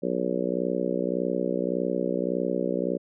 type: harmonic tone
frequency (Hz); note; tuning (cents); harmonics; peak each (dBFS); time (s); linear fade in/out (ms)
61.74; B1; 0; 3 / 4 / 5 / 6 / 7 / 8 / 9; -32 / -32 / -32 / -32 / -32 / -32 / -32; 0.02-2.98; 20
effects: none